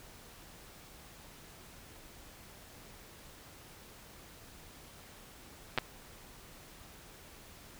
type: clicks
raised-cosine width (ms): 0.3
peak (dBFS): -13 / -13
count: 2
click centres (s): 5.777 / 5.785
effects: pink hiss -54 dBFS RMS until 7.79 s